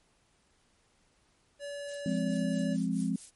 square tone, 572 Hz, D5, 46 cents flat, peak -38 dBFS, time 1.59-2.77 s, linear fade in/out 50 ms
violet noise with tremolo, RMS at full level -41 dBFS, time 1.87-3.31 s, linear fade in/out 20 ms, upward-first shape triangle, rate 4.6 Hz, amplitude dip 95%
sine chord, F minor, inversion none, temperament equal, 174.61 / 207.7 / 261.6 Hz, F3 / Ab3 / C4, 0 / 0 / 0 cents, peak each -32 dBFS, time 2.06-3.16 s, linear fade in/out 2 ms
effects pink hiss -69 dBFS RMS until 3.35 s + MP3 48 kbps

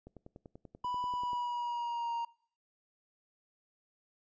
click train, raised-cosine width 2 ms, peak -36 dBFS, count 14, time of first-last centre 0.07-1.332 s, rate 10.3 Hz
triangle tone with pitch glide, 987.8 to 934.5 Hz, B5 to A#5, 0 to +4 cents, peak -31 dBFS, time 0.84-2.25 s, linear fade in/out 5 ms, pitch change -96 cents, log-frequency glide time 1.11-2.13 s
effects noise-tail reverb RT60 0.6 s tail -23 dB re dry + resampled to 16000 Hz

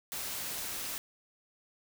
white noise, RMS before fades -38 dBFS, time 0.12-0.98 s, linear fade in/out 0 ms, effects none

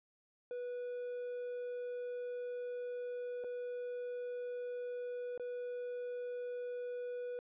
triangle tone with dropouts, 490.3 Hz, B4, 13 cents flat, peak -37 dBFS, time 0.51-7.39 s, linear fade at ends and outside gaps 1 ms, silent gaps 3.439-3.444 / 5.377-5.397 s, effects resampled to 8000 Hz

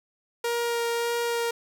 sawtooth tone with vibrato, 470 Hz, A#4, 14 cents sharp, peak -21 dBFS, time 0.44-1.51 s, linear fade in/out 5 ms, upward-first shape sine, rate 1.7 Hz, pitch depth 9 cents each way, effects none

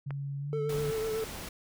sine tone with pitch glide, 140 to 146.62 Hz, C#3 to D3, +18 to -3 cents, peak -33 dBFS, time 0.06-0.91 s, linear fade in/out 10 ms, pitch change +79 cents, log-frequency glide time 0.39-0.53 s
click, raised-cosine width 0.5 ms, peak -26 dBFS, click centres 0.107 s
triangle tone with vibrato, 440 Hz, A4, in tune, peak -28 dBFS, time 0.53-1.24 s, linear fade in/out 0 ms, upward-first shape triangle, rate 8 Hz, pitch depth 33 cents each way
pink noise, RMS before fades -41 dBFS, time 0.69-1.49 s, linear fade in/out 5 ms
effects none

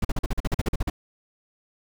brown noise bursts, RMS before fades -22 dBFS, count 13, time 0.02-0.9 s, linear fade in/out 5 ms, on 28 ms, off 43 ms, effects none

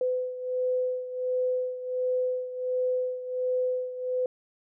sine beating tone pair, 505 / 506.4 Hz, B4 / B4, +39 / +43 cents, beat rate 1.4 Hz, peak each -27 / -32 dBFS, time 0.01-4.26 s, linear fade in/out 2 ms, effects none

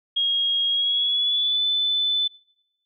sine tone with pitch glide, 3273 to 3508 Hz, G#7 to A7, -26 to -6 cents, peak -19 dBFS, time 0.16-2.28 s, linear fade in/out 10 ms, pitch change +120 cents, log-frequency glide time 0.68-1.64 s, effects noise-tail reverb RT60 0.9 s tail -25 dB re dry

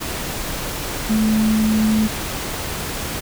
sine tone in noise, 217.3 Hz, A3, 21 cents flat, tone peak -14 dBFS, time 1.09-2.08 s, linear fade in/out 20 ms, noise pink, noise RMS -26 dBFS, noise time 0-3.21 s, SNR +9 dB, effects none

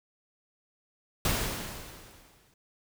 pink noise with exponential decay, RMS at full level -26 dBFS, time 1.25-2.54 s, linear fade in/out 2 ms, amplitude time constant 280 ms, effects none

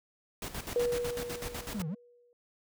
pink noise with tremolo, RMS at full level -38 dBFS, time 0.42-1.82 s, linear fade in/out 2 ms, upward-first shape square, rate 8 Hz, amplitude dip 70%
sine tone with exponential decay, 482.9 Hz, B4, 39 cents flat, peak -24 dBFS, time 0.76-2.33 s, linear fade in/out 1 ms, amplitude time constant 340 ms
triangle exponential two-way sweep, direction down then up, 229.3 to 147 to 229.3 Hz, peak -31 dBFS, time 1.74-1.95 s, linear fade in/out 10 ms, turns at 1.88 s
effects none

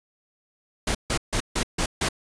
pink noise bursts, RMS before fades -24 dBFS, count 6, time 0.87-2.088 s, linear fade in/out 5 ms, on 78 ms, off 150 ms, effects resampled to 22050 Hz

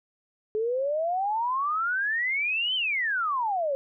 sine exponential two-way sweep, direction up then down, 422.7 to 3136 to 532 Hz, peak -24 dBFS, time 0.55-3.75 s, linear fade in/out 0 ms, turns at 2.75 s, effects none

